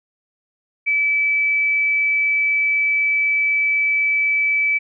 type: tone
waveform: sine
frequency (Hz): 2304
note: D7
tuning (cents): -34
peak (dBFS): -15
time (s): 0.86-4.79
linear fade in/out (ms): 20
effects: none